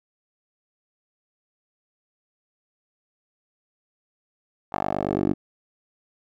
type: tone with band-pass filter sweep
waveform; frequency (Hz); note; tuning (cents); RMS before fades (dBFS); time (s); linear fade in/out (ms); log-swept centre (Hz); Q
10% pulse; 49; G1; 0; -25; 4.72-5.34; 20; 900 to 300; 2.4
effects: none